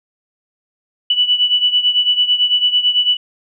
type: beating tone pair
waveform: sine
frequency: 2960 / 2969 Hz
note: F#7 / F#7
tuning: 0 / +5 cents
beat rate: 9 Hz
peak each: -13 / -17 dBFS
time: 1.1-3.17 s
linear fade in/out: 5 ms
effects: none